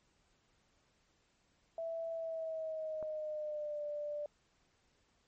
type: tone with pitch glide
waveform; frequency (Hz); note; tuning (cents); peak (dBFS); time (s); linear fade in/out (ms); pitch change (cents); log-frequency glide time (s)
sine; 659.3 to 590.8; E5 to D5; 0 to +10; -37; 1.78-4.26; 2; -190; 2.12-3.83
type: click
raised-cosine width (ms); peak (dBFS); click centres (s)
1; -35; 3.027
effects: pink hiss -74 dBFS RMS until 5.27 s + MP3 32 kbps